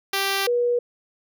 5% pulse / sine tone pair in turn, 392 / 483.1 Hz, G4 / B4, 0 / -38 cents, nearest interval major third, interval 362 cents, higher second, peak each -10 / -18 dBFS, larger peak first, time 0.13-0.47 / 0.47-0.79 s, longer first, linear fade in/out 5 ms, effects none

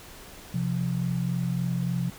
sine tone pair together, 130.81 / 174.36 Hz, C3 / F3, 0 / -3 cents, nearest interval perfect fourth, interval 497 cents, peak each -28 / -27 dBFS, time 0.54-2.1 s, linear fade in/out 5 ms, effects pink hiss -46 dBFS RMS until 2.18 s

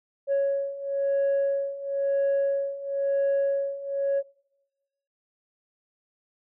sine beating tone pair, 554.4 / 555.39 Hz, C#5 / C#5, 0 / +3 cents, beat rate 0.99 Hz, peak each -26 / -23 dBFS, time 0.27-4.23 s, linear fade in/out 50 ms, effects noise-tail reverb RT60 1.0 s tail -24 dB re dry + tanh soft clip ceiling -19 dBFS

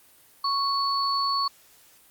sine tone pair together, 1108.7 / 4435 Hz, C#6 / C#8, 0 / 0 cents, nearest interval 2 octaves, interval 2400 cents, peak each -24 / -27 dBFS, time 0.44-1.48 s, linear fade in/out 5 ms, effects white hiss -56 dBFS RMS until 2.1 s + Opus 32 kbps

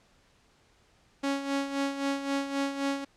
sawtooth tone with tremolo, 277.2 Hz, C#4, in tune, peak -22 dBFS, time 1.23-3.05 s, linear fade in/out 10 ms, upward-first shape sine, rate 3.8 Hz, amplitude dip 65%, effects pink hiss -64 dBFS RMS until 3.16 s + low-pass 7000 Hz 12 dB/octave

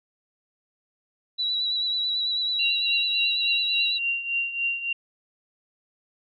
sine tone with vibrato, 3924 Hz, B7, 12 cents flat, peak -23 dBFS, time 1.38-3.99 s, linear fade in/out 20 ms, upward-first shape sine, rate 9.1 Hz, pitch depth 27 cents each way
sine tone with tremolo, 2766 Hz, F7, 17 cents flat, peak -21 dBFS, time 2.59-4.93 s, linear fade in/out 5 ms, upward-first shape triangle, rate 3.5 Hz, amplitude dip 75%
effects none

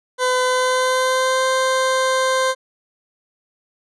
20% pulse tone with pitch glide, 506 to 521.4 Hz, B4 to C5, +42 to -6 cents, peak -11 dBFS, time 0.18-2.55 s, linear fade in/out 50 ms, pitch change +52 cents, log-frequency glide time 0.43-1.46 s, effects resampled to 24000 Hz

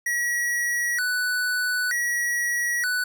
square tone with vibrato, 1690 Hz, G#6, 30 cents sharp, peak -23 dBFS, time 0.06-3.04 s, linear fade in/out 5 ms, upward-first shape square, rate 0.54 Hz, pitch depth 220 cents each way, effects 9-bit

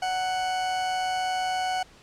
40% pulse tone with amplitude modulation, 742 Hz, F#5, 5 cents sharp, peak -23 dBFS, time 0.02-1.83 s, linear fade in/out 5 ms, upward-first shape sine, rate 165 Hz, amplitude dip 30%, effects pink hiss -53 dBFS RMS until 2.02 s + low-pass 7000 Hz 12 dB/octave

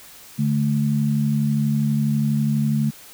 sine tone pair together, 144.8 / 217 Hz, D3 / A3, -24 / -24 cents, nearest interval perfect fifth, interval 700 cents, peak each -20 dBFS, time 0.38-2.91 s, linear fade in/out 20 ms, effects white hiss -44 dBFS RMS until 3.13 s

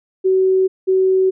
sine tone pair in turn, 377.4 / 377.4 Hz, F#4 / F#4, +34 / +34 cents, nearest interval unison, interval 0 cents, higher neither, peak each -11 dBFS, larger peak neither, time 0.24-0.68 / 0.87-1.31 s, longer neither, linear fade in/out 20 ms, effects none

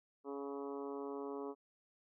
harmonic tone with a mistuned harmonic, 140 Hz, C#3, 18 cents sharp, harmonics 2 / 3 / 4 / 5 / 6 / 7 / 8 / 9, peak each -46 / -43 / -53 / -55 / -55 / -54 / -54 / -60 dBFS, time 0.24-1.55 s, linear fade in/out 50 ms, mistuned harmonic 9, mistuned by +18 cents, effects none

